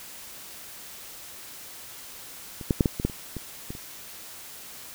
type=clicks; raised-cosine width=3 ms; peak=-24 / -8 / -6 / -9 / -16 / -9 / -26 / -20 / -21 / -28 dBFS; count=10; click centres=2.612 / 2.708 / 2.808 / 2.858 / 2.999 / 3.05 / 3.098 / 3.367 / 3.705 / 3.751 s; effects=white hiss -43 dBFS RMS until 4.94 s